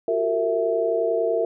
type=tone cluster; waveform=sine; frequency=356.4 / 387.3 / 456.6 / 658 Hz; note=F4 / G4 / A#4 / E5; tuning=+35 / -21 / -36 / -3 cents; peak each=-28 / -31 / -22 / -24 dBFS; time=0.08-1.45 s; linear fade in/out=2 ms; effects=none